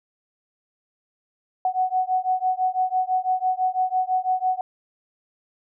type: beating tone pair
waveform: sine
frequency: 740 / 746 Hz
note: F#5 / F#5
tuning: 0 / +14 cents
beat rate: 6 Hz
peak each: -23 dBFS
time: 1.65-4.61 s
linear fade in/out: 2 ms
effects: none